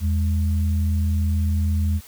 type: tone pair together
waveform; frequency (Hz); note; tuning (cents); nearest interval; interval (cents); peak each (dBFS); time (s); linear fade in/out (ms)
sine; 81.95 / 206.5; E2 / G#3; -10 / -10; octave + major third; 1600; -18 / -28; 0-2.01; 50
effects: white hiss -46 dBFS RMS until 2.07 s